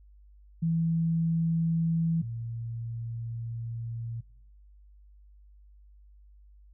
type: tone pair in turn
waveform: sine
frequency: 164.81 / 115.57 Hz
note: E3 / A#2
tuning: 0 / -14 cents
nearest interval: tritone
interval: 614 cents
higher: first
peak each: -24 / -33 dBFS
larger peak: first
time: 0.62-2.22 / 2.22-4.21 s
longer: second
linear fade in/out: 10 ms
effects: noise-tail reverb RT60 0.7 s tail -21 dB re dry + added 50 Hz sine -52 dBFS peak until 6.73 s